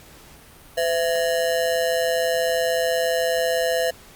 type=ring-modulated tone; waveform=square; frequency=587.3 Hz; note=D5; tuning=in tune; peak=-17 dBFS; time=0.77-3.91 s; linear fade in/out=10 ms; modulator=78.1 Hz; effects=pink hiss -47 dBFS RMS until 4.15 s + Opus 48 kbps